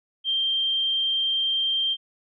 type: tone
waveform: sine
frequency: 3165 Hz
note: G7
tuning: 16 cents sharp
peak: -21 dBFS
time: 0.24-1.97 s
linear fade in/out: 50 ms
effects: none